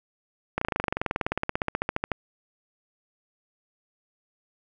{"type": "slowing click train", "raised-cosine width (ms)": 0.5, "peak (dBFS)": -10, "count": 30, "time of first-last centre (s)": [0.58, 2.117], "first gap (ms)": 34, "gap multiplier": 1.03, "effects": []}